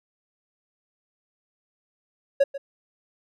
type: tone with echo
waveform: triangle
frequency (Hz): 554.4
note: C#5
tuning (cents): 0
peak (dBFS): -12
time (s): 2.4-2.44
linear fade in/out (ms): 10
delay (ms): 140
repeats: 1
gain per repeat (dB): -15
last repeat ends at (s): 2.58
effects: none